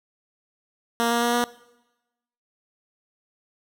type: tone with pitch steps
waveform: 10% pulse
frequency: 233.6 / 235.9 / 238.2 / 240.6 Hz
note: A#3 / A#3 / A#3 / B3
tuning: +4 / +21 / +38 / -45 cents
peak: -12 dBFS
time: 1-1.44 s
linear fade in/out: 0 ms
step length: 110 ms
effects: noise-tail reverb RT60 1.0 s tail -21 dB re dry